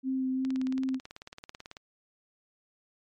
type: tone with vibrato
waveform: sine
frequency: 261.6 Hz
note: C4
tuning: in tune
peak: -27 dBFS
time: 0.03-1 s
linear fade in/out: 50 ms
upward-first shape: sine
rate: 2.8 Hz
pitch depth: 13 cents each way
type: click train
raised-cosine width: 0.2 ms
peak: -26 dBFS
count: 25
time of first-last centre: 0.45-1.769 s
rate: 18.2 Hz
effects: MP3 64 kbps